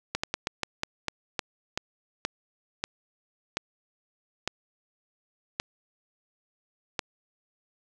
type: slowing click train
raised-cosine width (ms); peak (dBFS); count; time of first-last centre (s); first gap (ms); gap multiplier
0.2; -10; 15; 0.15-6.992; 85; 1.24
effects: none